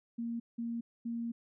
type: tone bursts at uneven times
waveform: sine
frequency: 233.1 Hz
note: A#3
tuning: in tune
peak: -34 dBFS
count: 3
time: 0.18-0.4 / 0.58-0.81 / 1.05-1.32 s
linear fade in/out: 10 ms
effects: none